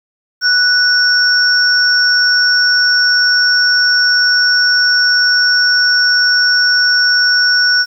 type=tone pair together; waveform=sine; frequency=1480 / 5479 Hz; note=F#6 / F8; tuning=0 / -34 cents; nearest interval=octave + major seventh; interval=2266 cents; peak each=-11 dBFS; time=0.41-7.86 s; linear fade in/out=50 ms; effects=7-bit